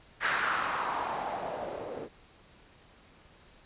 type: noise with low-pass filter sweep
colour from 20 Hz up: blue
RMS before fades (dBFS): -33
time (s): 0.2-2.09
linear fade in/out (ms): 50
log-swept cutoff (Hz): 1700 to 440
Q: 2.9
effects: pink hiss -58 dBFS RMS until 3.65 s + resampled to 8000 Hz